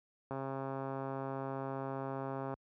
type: click train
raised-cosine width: 1 ms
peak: -26 dBFS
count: 302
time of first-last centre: 0.31-2.54 s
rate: 135 Hz
effects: high-pass 60 Hz 12 dB/octave